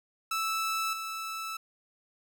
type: tone with level steps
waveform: sawtooth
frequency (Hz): 1315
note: E6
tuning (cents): -5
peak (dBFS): -25 / -31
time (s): 0.31-1.57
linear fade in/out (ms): 5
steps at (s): 0.93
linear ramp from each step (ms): 2
effects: none